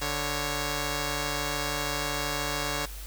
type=tone pair together; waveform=5% pulse; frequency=146.21 / 552 Hz; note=D3 / C#5; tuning=-7 / -7 cents; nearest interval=octave + major seventh; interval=2300 cents; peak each=-20 dBFS; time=0.01-2.86 s; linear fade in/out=10 ms; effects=added 50 Hz sine -38 dBFS peak until 3.06 s + white hiss -45 dBFS RMS until 3.06 s